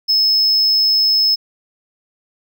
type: tone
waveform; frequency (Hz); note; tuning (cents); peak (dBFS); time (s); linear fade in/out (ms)
triangle; 5200; E8; -24; -10; 0.08-1.36; 20
effects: none